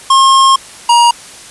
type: tone pair in turn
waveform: square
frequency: 1073 / 947.4 Hz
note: C6 / A#5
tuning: +43 / +28 cents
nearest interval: major second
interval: 215 cents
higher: first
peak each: -5 dBFS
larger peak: neither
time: 0.1-0.56 / 0.89-1.11 s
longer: first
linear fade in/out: 5 ms
effects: white hiss -33 dBFS RMS until 1.5 s + resampled to 24000 Hz